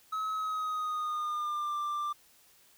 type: tone with pitch glide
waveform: triangle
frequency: 1283 to 1183.3 Hz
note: E6 to D6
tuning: -47 to +13 cents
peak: -29 dBFS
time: 0.12-2.13 s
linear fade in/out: 10 ms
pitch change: -140 cents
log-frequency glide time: 0.33-1.76 s
effects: white hiss -62 dBFS RMS until 2.77 s